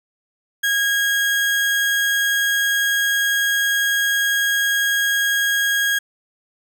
35% pulse tone, 1638 Hz, G#6, 24 cents flat, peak -15 dBFS, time 0.63-5.99 s, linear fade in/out 10 ms, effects none

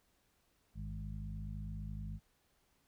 harmonic tone with a mistuned harmonic, 51.91 Hz, G#1, in tune, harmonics 1 / 2 / 3 / 4, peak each -43 / -46 / -47 / -50 dBFS, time 0.74-2.2 s, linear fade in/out 50 ms, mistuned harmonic 2, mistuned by -43 cents, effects pink hiss -75 dBFS RMS until 2.87 s

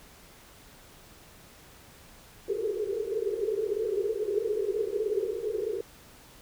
pink band-pass noise, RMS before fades -30 dBFS, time 2.48-5.81 s, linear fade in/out 5 ms, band 390 to 450 Hz, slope 96 dB/octave, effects pink hiss -53 dBFS RMS until 6.41 s

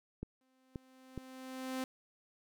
clicks, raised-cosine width 3 ms, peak -27 dBFS, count 3, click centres 0.23 / 0.758 / 1.177 s
sawtooth tone with exponential growth, 260 Hz, C4, 11 cents flat, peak -31 dBFS, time 0.41-1.84 s, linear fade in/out 2 ms, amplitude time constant 310 ms
effects none

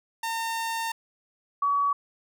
sawtooth / sine tone pair in turn, 910 / 1134 Hz, A#5 / C#6, -42 / +39 cents, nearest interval major third, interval 381 cents, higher second, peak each -24 / -21 dBFS, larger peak second, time 0.23-0.92 / 1.62-1.93 s, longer first, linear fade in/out 5 ms, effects none

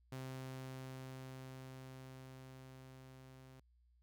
sawtooth tone with level ramp, 130.81 Hz, C3, in tune, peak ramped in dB -40 to -53 dBFS, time 0.12-3.6 s, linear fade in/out 5 ms, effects added 60 Hz sine -68 dBFS peak until 4.02 s

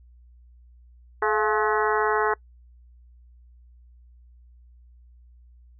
harmonic tone with a mistuned harmonic, 213.8 Hz, A3, 49 cents flat, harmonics 2 / 3 / 4 / 5 / 6 / 7 / 8 / 9, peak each -24 / -33 / -27 / -27 / -30 / -29 / -32 / -34 dBFS, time 1.22-2.34 s, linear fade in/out 5 ms, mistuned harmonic 3, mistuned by +120 cents, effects noise-tail reverb RT60 0.1 s tail -25 dB re dry + added 60 Hz sine -49 dBFS peak until 5.79 s

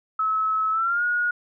sine tone with pitch glide, 1294 to 1444.1 Hz, E6 to F#6, -32 to -42 cents, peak -20 dBFS, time 0.19-1.31 s, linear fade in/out 5 ms, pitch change +190 cents, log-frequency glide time 0.71-1.04 s, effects none

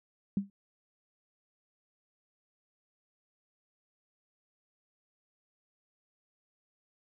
sine tone with exponential decay, 198.3 Hz, G3, 20 cents sharp, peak -23 dBFS, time 0.37-0.5 s, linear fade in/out 2 ms, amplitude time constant 28 ms, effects none

